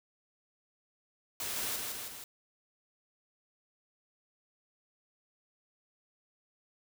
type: noise with echo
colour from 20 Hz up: white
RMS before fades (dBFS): -37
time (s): 1.4-1.76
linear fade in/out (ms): 2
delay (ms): 160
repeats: 3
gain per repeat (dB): -3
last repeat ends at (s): 2.24
effects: none